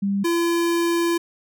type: tone pair in turn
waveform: sine / square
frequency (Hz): 198.6 / 339.8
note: G3 / F4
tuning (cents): +23 / -47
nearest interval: major sixth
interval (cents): 930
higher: second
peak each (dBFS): -19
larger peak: neither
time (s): 0.02-0.24 / 0.24-1.18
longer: second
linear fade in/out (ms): 10
effects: none